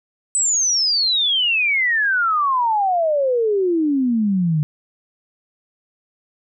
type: exponential sweep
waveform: sine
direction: down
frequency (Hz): 8140 to 146.83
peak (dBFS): -15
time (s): 0.35-4.63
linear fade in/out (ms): 0
effects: none